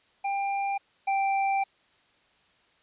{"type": "tone pair in turn", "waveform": "square", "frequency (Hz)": [794, 784], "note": ["G5", "G5"], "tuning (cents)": [22, 0], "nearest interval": "unison", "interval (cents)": 22, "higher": "first", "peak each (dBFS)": [-27, -24], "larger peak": "second", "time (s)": [[0.24, 0.78], [1.07, 1.64]], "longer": "second", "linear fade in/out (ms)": 10, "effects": ["white hiss -64 dBFS RMS until 2.82 s", "resampled to 8000 Hz"]}